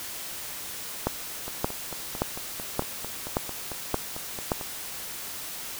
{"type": "two click trains", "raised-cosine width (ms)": 1, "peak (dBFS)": [-9, -21], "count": [7, 15], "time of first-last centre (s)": [[1.07, 4.518], [1.48, 4.612]], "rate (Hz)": [1.74, 4.47], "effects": ["white hiss -37 dBFS RMS until 5.79 s"]}